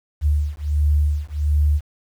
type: beating tone pair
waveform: sine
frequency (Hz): 73.42 / 74.82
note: D2 / D2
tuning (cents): 0 / +33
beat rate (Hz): 1.4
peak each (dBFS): -19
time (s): 0.21-1.81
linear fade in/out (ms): 50
effects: 8-bit